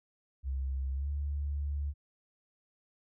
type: tone with pitch glide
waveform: sine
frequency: 66.7 to 71.9 Hz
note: C2 to D2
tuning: +34 to -36 cents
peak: -31 dBFS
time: 0.43-1.94 s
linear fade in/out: 50 ms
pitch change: +130 cents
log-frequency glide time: 0.93-1.09 s
effects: none